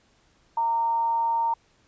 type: tone with amplitude modulation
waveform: sine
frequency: 920 Hz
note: A#5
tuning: 23 cents flat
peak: -20 dBFS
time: 0.57-1.54 s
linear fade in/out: 5 ms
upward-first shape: sine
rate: 260 Hz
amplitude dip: 25%
effects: pink hiss -63 dBFS RMS until 1.87 s + resampled to 16000 Hz